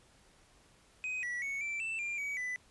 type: tone with pitch steps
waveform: triangle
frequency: 2513 / 1945 / 2216 / 2337 / 2659 / 2389 / 2269 / 1995 Hz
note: D#7 / B6 / C#7 / D7 / E7 / D7 / C#7 / B6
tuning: +17 / -27 / -1 / -9 / +14 / +29 / +40 / +17 cents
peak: -33 dBFS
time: 1.04-2.56 s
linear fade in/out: 0 ms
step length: 190 ms
effects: pink hiss -64 dBFS RMS until 2.7 s + resampled to 24000 Hz